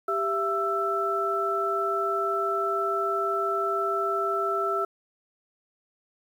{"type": "tone cluster", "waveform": "sine", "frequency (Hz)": [394, 670, 1327], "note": ["G4", "E5", "E6"], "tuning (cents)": [9, 28, 11], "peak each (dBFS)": [-29, -31, -26], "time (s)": [0.08, 4.85], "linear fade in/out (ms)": 5, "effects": ["9-bit"]}